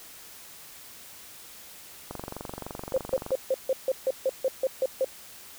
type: click train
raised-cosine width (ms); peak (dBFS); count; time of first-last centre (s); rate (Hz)
1; -21; 29; 2.11-3.307; 23.4
type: tone bursts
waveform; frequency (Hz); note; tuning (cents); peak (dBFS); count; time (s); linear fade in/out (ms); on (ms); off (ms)
sine; 526; C5; +9; -21; 12; 2.94-5.046; 2; 38; 150
effects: white hiss -47 dBFS RMS until 5.58 s